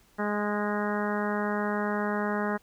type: harmonic tone with a mistuned harmonic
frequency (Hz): 207.7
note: G#3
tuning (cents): 0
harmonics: 1 / 2 / 3 / 4 / 5 / 6 / 7 / 8 / 9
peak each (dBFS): -30 / -33 / -35 / -36 / -37 / -38 / -38 / -39 / -40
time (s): 0.18-2.58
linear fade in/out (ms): 20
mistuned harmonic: 8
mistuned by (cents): -15
effects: pink hiss -62 dBFS RMS until 2.62 s